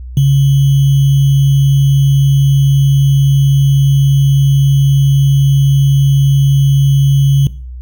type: tone with sample-and-hold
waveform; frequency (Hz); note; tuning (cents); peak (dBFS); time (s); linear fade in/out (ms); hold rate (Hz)
sine; 138.3; C#3; -4; -5; 0.17-7.47; 2; 3150
effects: noise-tail reverb RT60 0.4 s tail -18 dB re dry + added 62 Hz sine -24 dBFS peak until 7.81 s